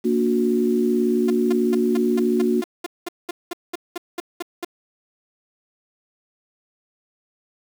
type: chord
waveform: sine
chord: Bb augmented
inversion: none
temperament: just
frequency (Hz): 233.1 / 291.4 / 364.2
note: Bb3 / D4 / F#4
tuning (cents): 0 / -13 / -27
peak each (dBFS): -20 / -25 / -20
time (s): 0.04-2.62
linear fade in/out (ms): 20
type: tone bursts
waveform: sawtooth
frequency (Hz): 349.2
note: F4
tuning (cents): 0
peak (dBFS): -21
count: 16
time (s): 1.28-4.648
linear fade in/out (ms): 5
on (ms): 23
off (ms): 200
effects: 7-bit